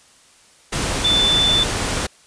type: tone in noise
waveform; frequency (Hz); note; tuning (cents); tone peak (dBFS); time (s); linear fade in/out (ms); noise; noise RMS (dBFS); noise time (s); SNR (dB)
sine; 3520; A7; 0; -14; 1.04-1.64; 10; pink; -22; 0.72-2.07; +5
effects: white hiss -51 dBFS RMS until 2.26 s + resampled to 22050 Hz